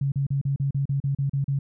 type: tone bursts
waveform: sine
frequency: 138.59 Hz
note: C#3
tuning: in tune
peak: -21 dBFS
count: 11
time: 0.01-1.59 s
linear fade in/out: 5 ms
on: 110 ms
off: 37 ms
effects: none